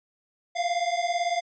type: beating tone pair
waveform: square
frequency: 687 / 705 Hz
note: F5 / F5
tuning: -29 / +16 cents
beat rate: 18 Hz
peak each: -28 dBFS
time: 0.55-1.41 s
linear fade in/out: 20 ms
effects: resampled to 16000 Hz